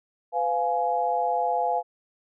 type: chord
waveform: sine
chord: F diminished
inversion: second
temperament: just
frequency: 502.9 / 698.5 / 838.1 Hz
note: Cb5 / F5 / Ab5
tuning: +31 / 0 / +16 cents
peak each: -29 / -25 / -26 dBFS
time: 0.32-1.83 s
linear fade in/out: 50 ms
effects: none